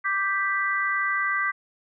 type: chord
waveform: sine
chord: G major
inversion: second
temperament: equal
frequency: 1174.7 / 1568 / 1975.5 Hz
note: D6 / G6 / B6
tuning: 0 / 0 / 0 cents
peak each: -27 / -27 / -26 dBFS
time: 0.04-1.52 s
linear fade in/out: 20 ms
effects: none